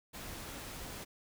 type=noise; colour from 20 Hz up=pink; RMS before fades=-45 dBFS; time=0.13-1.05 s; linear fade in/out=20 ms; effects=none